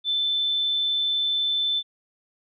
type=tone; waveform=sine; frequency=3528 Hz; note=A7; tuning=4 cents sharp; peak=-21 dBFS; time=0.04-1.83 s; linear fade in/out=50 ms; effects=none